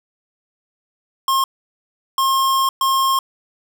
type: tone bursts at uneven times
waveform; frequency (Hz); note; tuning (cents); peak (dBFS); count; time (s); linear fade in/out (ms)
square; 1071; C6; +40; -15; 3; 1.28-1.44 / 2.18-2.69 / 2.81-3.19; 2
effects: none